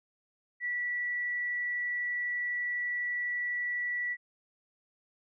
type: tone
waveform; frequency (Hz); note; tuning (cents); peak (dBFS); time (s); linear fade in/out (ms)
sine; 1952; B6; -21; -30; 0.6-4.17; 50
effects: none